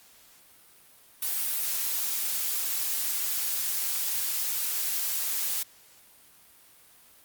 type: noise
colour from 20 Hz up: blue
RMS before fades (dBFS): -29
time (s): 1.22-5.63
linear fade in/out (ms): 5
effects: white hiss -56 dBFS RMS until 7.24 s + Opus 48 kbps